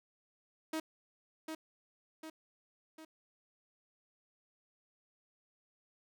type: tone with echo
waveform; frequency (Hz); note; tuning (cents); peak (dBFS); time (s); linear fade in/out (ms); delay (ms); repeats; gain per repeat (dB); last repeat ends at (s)
sawtooth; 317; D#4; +32; -31; 0.73-0.8; 5; 750; 3; -5; 3.05
effects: none